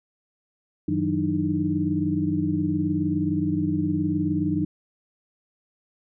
sine tone cluster, 93.4 / 157.3 / 184.4 / 301.6 / 320.8 Hz, F#2 / D#3 / F#3 / D4 / E4, +17 / +19 / -6 / +46 / -47 cents, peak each -31 / -29 / -28 / -24 / -32 dBFS, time 0.88-4.65 s, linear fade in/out 5 ms, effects none

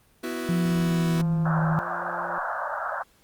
sawtooth chord, B suspended fourth, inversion none, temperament just, 246.9 / 329.3 / 370.4 Hz, B3 / E4 / F#4, 0 / -2 / +2 cents, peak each -29 dBFS, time 0.23-1.22 s, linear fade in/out 10 ms
sine tone with pitch glide, 174.61 to 160.12 Hz, F3 to D#3, 0 to +50 cents, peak -21 dBFS, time 0.49-1.79 s, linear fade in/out 0 ms, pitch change -150 cents, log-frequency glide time 0.6-1.56 s
click train, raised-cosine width 1 ms, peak -27 dBFS, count 208, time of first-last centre 1.19-2.38 s, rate 174 Hz
white band-pass noise, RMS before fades -30 dBFS, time 1.45-3.03 s, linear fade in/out 10 ms, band 550 to 1600 Hz, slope 96 dB/octave
effects pink hiss -61 dBFS RMS until 3.23 s + Opus 32 kbps

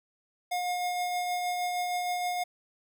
square tone with tremolo, 716 Hz, F5, 43 cents sharp, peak -28 dBFS, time 0.51-2.44 s, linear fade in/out 10 ms, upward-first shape triangle, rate 6.4 Hz, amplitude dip 30%, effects none

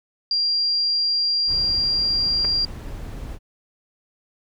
sine tone, 4766 Hz, D8, 25 cents sharp, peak -18 dBFS, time 0.31-2.65 s, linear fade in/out 2 ms
brown noise, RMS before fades -33 dBFS, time 1.46-3.39 s, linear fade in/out 50 ms
clicks, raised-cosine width 0.5 ms, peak -18 dBFS, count 2, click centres 2.446 / 2.451 s
effects none

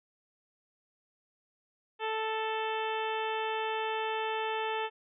harmonic tone, 440 Hz, A4, in tune, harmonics 1 / 2 / 3 / 4 / 5 / 6 / 7 / 8, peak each -35 / -34 / -41 / -41 / -46 / -41 / -44 / -48 dBFS, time 1.99-4.9 s, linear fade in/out 50 ms, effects none

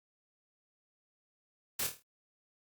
white noise with echo, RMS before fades -34 dBFS, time 1.79-1.87 s, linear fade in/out 5 ms, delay 26 ms, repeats 6, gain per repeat -6 dB, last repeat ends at 2.026 s, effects Opus 48 kbps

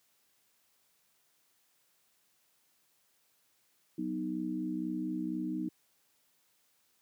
sine chord, B major, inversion second, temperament equal, 185 / 246.9 / 311.1 Hz, F#3 / B3 / D#4, 0 / 0 / 0 cents, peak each -39 / -38 / -35 dBFS, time 3.98-5.69 s, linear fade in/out 5 ms, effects white hiss -72 dBFS RMS until 7.01 s + high-pass 100 Hz 12 dB/octave

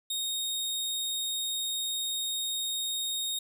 sawtooth tone, 3719 Hz, A#7, 5 cents flat, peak -27 dBFS, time 0.1-3.39 s, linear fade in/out 5 ms, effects none

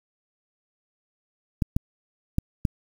clicks, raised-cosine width 5 ms, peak -9 dBFS, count 4, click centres 1.622 / 1.765 / 2.384 / 2.652 s, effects 7-bit

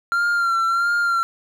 triangle tone with vibrato, 1378 Hz, F6, 24 cents flat, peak -15 dBFS, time 0.12-1.23 s, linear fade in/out 0 ms, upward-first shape sine, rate 1.5 Hz, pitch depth 39 cents each way, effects none

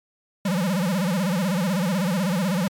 square tone with vibrato, 184.4 Hz, F#3, 6 cents flat, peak -21 dBFS, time 0.45-2.68 s, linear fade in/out 5 ms, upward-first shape sine, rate 16 Hz, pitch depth 190 cents each way, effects MP3 96 kbps

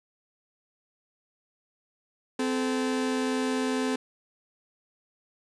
40% pulse tone pair together, 257.9 / 433.7 Hz, C4 / A4, -25 / -25 cents, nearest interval major sixth, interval 900 cents, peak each -26 / -30 dBFS, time 2.39-3.96 s, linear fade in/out 5 ms, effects resampled to 22050 Hz + 9-bit

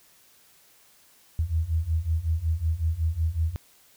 sine beating tone pair, 78.1 / 83.5 Hz, D#2 / E2, +7 / +23 cents, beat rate 5.4 Hz, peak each -27 / -25 dBFS, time 1.39-3.56 s, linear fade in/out 0 ms, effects white hiss -58 dBFS RMS until 3.96 s

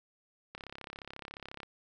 click train, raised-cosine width 0.3 ms, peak -27 dBFS, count 38, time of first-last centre 0.55-1.632 s, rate 34.2 Hz, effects none

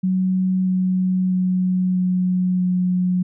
sine tone with pitch steps, 186.2 / 185.02 / 183.85 / 182.68 / 181.53 Hz, F#3 / F#3 / F#3 / F#3 / F#3, +11 / 0 / -11 / -22 / -33 cents, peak -16 dBFS, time 0.03-3.23 s, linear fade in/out 10 ms, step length 640 ms, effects none

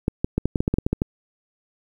clicks, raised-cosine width 3 ms, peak -7 dBFS, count 12, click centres 0.081 / 0.245 / 0.38 / 0.456 / 0.558 / 0.605 / 0.679 / 0.74 / 0.785 / 0.865 / 0.93 / 1.019 s, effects 8-bit

